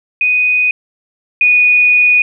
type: tone pair in turn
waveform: sine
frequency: 2489 / 2469 Hz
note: D#7 / D#7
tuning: 0 / -14 cents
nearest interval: unison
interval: 14 cents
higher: first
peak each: -9 / -6 dBFS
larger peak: second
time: 0.21-0.71 / 1.41-2.22 s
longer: second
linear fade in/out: 2 ms
effects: none